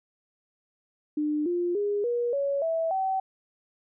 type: tone with pitch steps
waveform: sine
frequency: 300 / 350.6 / 409.8 / 479 / 559.8 / 654.3 / 764.7 Hz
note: D4 / F4 / G#4 / A#4 / C#5 / E5 / G5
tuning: +37 / +7 / -23 / +47 / +17 / -13 / -43 cents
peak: -24 dBFS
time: 1.17-3.2 s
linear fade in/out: 5 ms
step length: 290 ms
effects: none